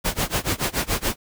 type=noise with tremolo; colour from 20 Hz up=pink; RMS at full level=-21 dBFS; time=0.04-1.16 s; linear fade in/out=20 ms; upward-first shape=sine; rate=7 Hz; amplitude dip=95%; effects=none